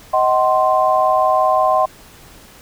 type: chord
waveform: sine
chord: C diminished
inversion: first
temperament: just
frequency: 627.9 / 753.5 / 1046.5 Hz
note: Eb5 / Gb5 / C6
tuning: +16 / +31 / 0 cents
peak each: -16 dBFS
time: 0.13-1.86 s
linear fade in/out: 10 ms
effects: pink hiss -43 dBFS RMS until 2.61 s

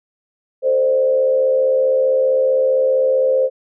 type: tone with frequency modulation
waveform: sine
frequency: 523.3 Hz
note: C5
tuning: in tune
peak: -12 dBFS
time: 0.62-3.5 s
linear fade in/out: 50 ms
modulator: 75.4 Hz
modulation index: 0.59
effects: none

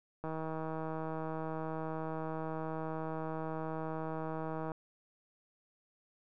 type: click train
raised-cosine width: 1 ms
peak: -26 dBFS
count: 713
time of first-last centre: 0.24-4.718 s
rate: 159 Hz
effects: none

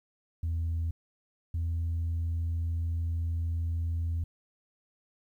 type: tone pair in turn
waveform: sine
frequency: 82.6 / 83.37 Hz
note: E2 / E2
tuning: +4 / +20 cents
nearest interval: unison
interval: 16 cents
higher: second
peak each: -26 dBFS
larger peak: neither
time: 0.43-0.91 / 1.54-4.24 s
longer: second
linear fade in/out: 5 ms
effects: tanh soft clip ceiling -26 dBFS + 11-bit

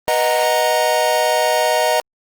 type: chord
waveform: square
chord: B major seventh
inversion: none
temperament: equal with one note detuned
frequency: 489.3 / 622.3 / 740 / 932.3 Hz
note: B4 / D#5 / F#5 / A#5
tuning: -16 / 0 / 0 / 0 cents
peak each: -23 / -18 / -22 / -21 dBFS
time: 0.08-2 s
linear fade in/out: 0 ms
effects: Opus 24 kbps

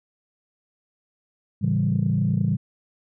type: chord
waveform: sine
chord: A dominant seventh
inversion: none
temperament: equal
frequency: 110 / 138.59 / 164.81 / 196 Hz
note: A2 / C#3 / E3 / G3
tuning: 0 / 0 / 0 / 0 cents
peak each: -24 dBFS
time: 1.61-2.57 s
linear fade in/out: 20 ms
effects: tanh soft clip ceiling -11 dBFS

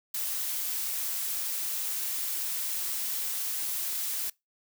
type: noise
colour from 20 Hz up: blue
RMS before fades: -32 dBFS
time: 0.14-4.3 s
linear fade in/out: 5 ms
effects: noise-tail reverb RT60 0.2 s tail -24 dB re dry

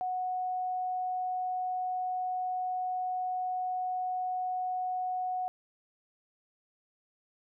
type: tone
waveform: sine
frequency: 736 Hz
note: F#5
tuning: 9 cents flat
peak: -30 dBFS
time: 0.01-5.48 s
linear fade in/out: 0 ms
effects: none

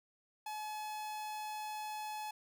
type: tone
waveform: 45% pulse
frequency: 853 Hz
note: G#5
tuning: 46 cents sharp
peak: -40 dBFS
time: 0.46-2.31 s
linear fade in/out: 5 ms
effects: none

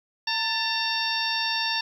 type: harmonic tone with a mistuned harmonic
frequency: 910 Hz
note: A#5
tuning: 42 cents flat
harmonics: 1 / 2 / 3 / 4 / 5 / 6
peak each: -31 / -31 / -31 / -31 / -31 / -31 dBFS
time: 0.27-1.81 s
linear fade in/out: 5 ms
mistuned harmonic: 2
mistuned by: -59 cents
effects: 9-bit

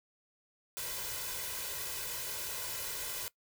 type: noise with comb filter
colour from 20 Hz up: white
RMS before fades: -39 dBFS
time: 0.77-3.28 s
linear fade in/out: 0 ms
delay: 2 ms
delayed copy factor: +0.7
effects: noise-tail reverb RT60 0.1 s tail -20 dB re dry

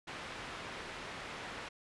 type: low-pass noise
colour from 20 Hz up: white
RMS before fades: -45 dBFS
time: 0.07-1.69 s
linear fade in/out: 10 ms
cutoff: 2300 Hz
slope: 12 dB/octave
effects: resampled to 24000 Hz

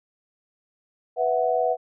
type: chord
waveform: sine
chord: B suspended fourth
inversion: none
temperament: equal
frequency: 493.9 / 659.3 / 740 Hz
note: B4 / E5 / F#5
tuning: 0 / 0 / 0 cents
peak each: -24 dBFS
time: 1.16-1.77 s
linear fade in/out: 50 ms
effects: none

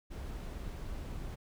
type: noise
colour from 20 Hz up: brown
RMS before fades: -41 dBFS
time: 0.1-1.36 s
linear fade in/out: 20 ms
effects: none

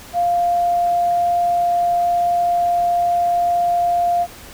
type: tone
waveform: sine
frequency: 698.5 Hz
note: F5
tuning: in tune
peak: -14 dBFS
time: 0.13-4.27 s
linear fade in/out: 50 ms
effects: pink hiss -39 dBFS RMS until 4.53 s

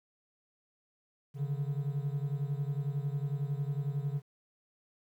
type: beating tone pair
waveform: triangle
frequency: 138.59 / 149.59 Hz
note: C#3 / D3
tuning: 0 / +32 cents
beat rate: 11 Hz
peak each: -31 / -34 dBFS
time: 1.34-4.22 s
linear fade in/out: 50 ms
effects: 11-bit

